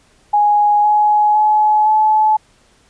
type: tone with pitch steps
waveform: sine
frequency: 830.6 / 840.7 / 851 / 861.4 Hz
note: G#5 / G#5 / G#5 / A5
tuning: 0 / +21 / +42 / -37 cents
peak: -9 dBFS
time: 0.33-2.37 s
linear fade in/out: 10 ms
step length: 510 ms
effects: pink hiss -53 dBFS RMS until 2.89 s + resampled to 22050 Hz